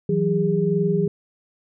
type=tone cluster; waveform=sine; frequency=163 / 185.1 / 407.4 Hz; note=E3 / F#3 / G#4; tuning=-19 / +1 / -33 cents; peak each=-22 / -23 / -21 dBFS; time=0.09-1.08 s; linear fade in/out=5 ms; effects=none